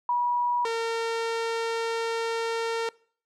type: tone pair in turn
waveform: sine / sawtooth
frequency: 969 / 457.3 Hz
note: B5 / A#4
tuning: -33 / -33 cents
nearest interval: octave + minor second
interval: 1300 cents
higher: first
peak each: -22 dBFS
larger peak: neither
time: 0.09-0.65 / 0.65-2.89 s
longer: second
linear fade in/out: 2 ms
effects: noise-tail reverb RT60 0.5 s tail -23 dB re dry + low-pass 6000 Hz 12 dB/octave